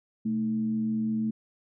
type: tone with frequency modulation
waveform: sine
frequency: 220 Hz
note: A3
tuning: in tune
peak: -25 dBFS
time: 0.25-1.31 s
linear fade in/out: 10 ms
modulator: 94.3 Hz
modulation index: 0.35
effects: none